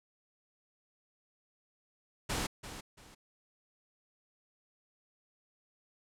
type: noise with echo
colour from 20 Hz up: pink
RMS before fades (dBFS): -34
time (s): 2.29-2.47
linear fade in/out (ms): 10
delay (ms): 340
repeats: 2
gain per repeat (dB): -11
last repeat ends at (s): 3.15
effects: low-pass 10000 Hz 12 dB/octave